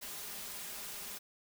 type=noise with comb filter; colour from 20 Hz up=white; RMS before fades=-44 dBFS; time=0.01-1.19 s; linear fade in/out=20 ms; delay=4.9 ms; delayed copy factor=+0.55; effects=none